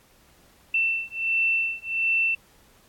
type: beating tone pair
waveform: sine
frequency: 2680 / 2681.4 Hz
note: E7 / E7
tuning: +28 / +29 cents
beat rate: 1.4 Hz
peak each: -25 dBFS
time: 0.74-2.35 s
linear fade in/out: 5 ms
effects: pink hiss -58 dBFS RMS until 2.88 s + AAC 64 kbps